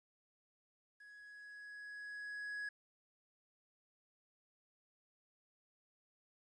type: tone with level ramp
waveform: triangle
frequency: 1673 Hz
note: G#6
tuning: 12 cents sharp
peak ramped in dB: -54 to -38 dBFS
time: 1-2.69 s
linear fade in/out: 5 ms
effects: resampled to 24000 Hz + 13-bit